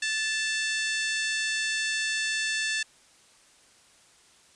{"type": "harmonic tone with a mistuned harmonic", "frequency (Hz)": 887, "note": "A5", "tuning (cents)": 14, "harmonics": [2, 3, 4, 5, 6, 7, 8, 9, 10], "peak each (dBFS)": [-29, -33, -35, -37, -39, -40, -41, -42, -43], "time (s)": [0.02, 2.83], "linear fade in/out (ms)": 5, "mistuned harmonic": 2, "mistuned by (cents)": -27, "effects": ["white hiss -58 dBFS RMS until 4.55 s", "resampled to 22050 Hz"]}